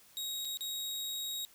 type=tone with dropouts; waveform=sawtooth; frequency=3789 Hz; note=A#7; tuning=27 cents sharp; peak=-33 dBFS; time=0.17-1.45 s; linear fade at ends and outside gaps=0 ms; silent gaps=0.449-0.453 / 0.572-0.608 s; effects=white hiss -61 dBFS RMS until 1.54 s